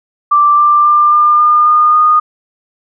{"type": "tone with pitch steps", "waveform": "sine", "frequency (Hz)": [1174.7, 1183.6, 1192.5, 1201.5, 1210.5, 1219.6, 1228.8], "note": ["D6", "D6", "D6", "D6", "D#6", "D#6", "D#6"], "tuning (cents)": [0, 13, 26, 39, -48, -35, -22], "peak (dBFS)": -5, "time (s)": [0.31, 2.2], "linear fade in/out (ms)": 10, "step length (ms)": 270, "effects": []}